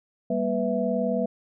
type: tone cluster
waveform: sine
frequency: 198.5 / 237.6 / 494.6 / 659 Hz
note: G3 / A#3 / B4 / E5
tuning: +22 / +33 / +3 / -1 cents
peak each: -28 dBFS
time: 0.3-1.26 s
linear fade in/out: 5 ms
effects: none